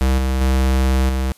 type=tone with level steps; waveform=square; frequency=65.41 Hz; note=C2; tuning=in tune; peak=-14 / -17 / -14 / -18 dBFS; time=0.01-1.32 s; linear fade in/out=0 ms; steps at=0.18 / 0.41 / 1.09 s; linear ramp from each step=2 ms; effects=white hiss -52 dBFS RMS until 1.37 s + resampled to 32000 Hz